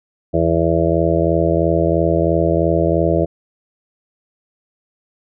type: harmonic tone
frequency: 83 Hz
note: E2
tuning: 12 cents sharp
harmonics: 1 / 2 / 4 / 5 / 6 / 7 / 8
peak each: -21 / -20 / -19 / -22 / -22 / -20 / -21 dBFS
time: 0.33-3.26 s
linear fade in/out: 20 ms
effects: none